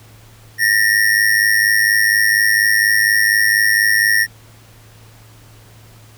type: ring-modulated tone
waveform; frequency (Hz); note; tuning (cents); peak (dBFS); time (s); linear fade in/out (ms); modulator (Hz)
square; 1848; A#6; -16; -9; 0.58-4.27; 50; 52.1
effects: added 110 Hz sine -43 dBFS peak until 6.17 s + pink hiss -47 dBFS RMS until 6.17 s